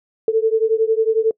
sine beating tone pair, 440 / 451 Hz, A4 / A4, 0 / +43 cents, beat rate 11 Hz, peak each -16 / -17 dBFS, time 0.28-1.31 s, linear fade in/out 2 ms, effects noise-tail reverb RT60 0.1 s tail -25 dB re dry

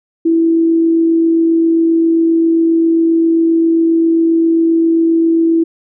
sine tone with amplitude modulation, 329.6 Hz, E4, in tune, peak -7 dBFS, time 0.25-5.64 s, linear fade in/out 10 ms, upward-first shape sine, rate 47.5 Hz, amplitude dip 25%, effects none

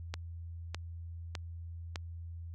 click train, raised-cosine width 0.2 ms, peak -20 dBFS, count 4, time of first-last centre 0.14-1.958 s, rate 1.65 Hz, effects added 84 Hz sine -41 dBFS peak until 2.54 s

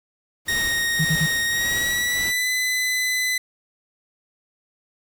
pink noise with tremolo, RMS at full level -32 dBFS, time 0.45-2.33 s, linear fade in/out 50 ms, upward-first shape triangle, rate 1.7 Hz, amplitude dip 65%
sawtooth tone with pitch glide, 1864.7 to 2010 Hz, A#6 to B6, 0 to +30 cents, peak -17 dBFS, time 0.48-3.38 s, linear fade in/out 5 ms, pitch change +130 cents, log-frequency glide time 1.45-2.5 s
sine tone bursts, 157.7 Hz, D#3, 24 cents sharp, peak -18 dBFS, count 3, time 0.99-1.264 s, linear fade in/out 10 ms, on 60 ms, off 47 ms
effects none

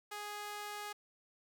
sawtooth tone with high-pass filter, 415.3 Hz, G#4, in tune, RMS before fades -44 dBFS, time 0.11-0.93 s, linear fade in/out 10 ms, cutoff 850 Hz, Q 1, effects none

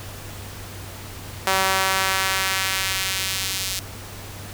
sawtooth tone with high-pass filter sweep, 190.8 Hz, G3, 47 cents flat, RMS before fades -23 dBFS, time 1.47-3.79 s, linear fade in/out 0 ms, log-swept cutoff 800 to 4100 Hz, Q 0.88, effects added 97 Hz sine -38 dBFS peak until 4.53 s + pink hiss -38 dBFS RMS until 4.53 s

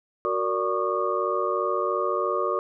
sine tone cluster, 370.2 / 464.4 / 582 / 1109 / 1212 Hz, F#4 / A#4 / D5 / C#6 / D#6, +1 / -7 / -16 / 0 / -46 cents, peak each -29 dBFS, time 0.25-2.59 s, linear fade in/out 0 ms, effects none

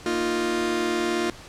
sawtooth chord, Bb suspended fourth, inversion none, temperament just, 233.1 / 310.8 / 349.6 Hz, Bb3 / Eb4 / F4, 0 / -2 / +2 cents, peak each -26 / -26 / -20 dBFS, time 0.06-1.3 s, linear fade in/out 2 ms, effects pink hiss -44 dBFS RMS until 1.48 s + low-pass 8000 Hz 12 dB/octave

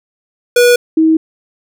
square / sine tone pair in turn, 485.8 / 319.3 Hz, B4 / D#4, -29 / +45 cents, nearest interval perfect fifth, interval 726 cents, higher first, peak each -6 dBFS, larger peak neither, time 0.56-0.76 / 0.97-1.17 s, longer neither, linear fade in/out 5 ms, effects none

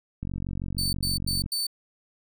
click train, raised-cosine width 5 ms, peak -20 dBFS, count 58, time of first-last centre 0.23-1.461 s, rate 46.3 Hz
sawtooth tone bursts, 4531 Hz, C#8, 37 cents sharp, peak -23 dBFS, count 4, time 0.78-1.668 s, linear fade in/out 5 ms, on 150 ms, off 96 ms
effects none

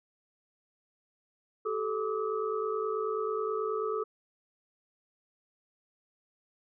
sine tone cluster, 386.7 / 436 / 1170 / 1276 Hz, G4 / A4 / D6 / D#6, -24 / -16 / -7 / +43 cents, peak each -37 / -31 / -38 / -38 dBFS, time 1.65-4.04 s, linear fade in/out 10 ms, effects none

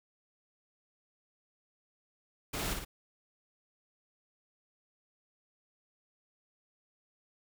pink noise with echo, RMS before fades -36 dBFS, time 2.53-2.74 s, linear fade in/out 10 ms, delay 55 ms, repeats 2, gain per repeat -4 dB, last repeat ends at 2.85 s, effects none

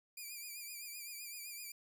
5% pulse tone with vibrato, 2386 Hz, D7, 27 cents sharp, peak -36 dBFS, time 0.17-1.72 s, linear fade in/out 5 ms, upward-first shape triangle, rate 7.8 Hz, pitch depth 72 cents each way, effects none

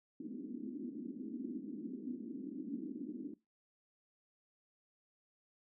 white band-pass noise, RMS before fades -44 dBFS, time 0.2-3.34 s, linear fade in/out 5 ms, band 220 to 310 Hz, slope 48 dB/octave, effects noise-tail reverb RT60 0.2 s tail -19 dB re dry

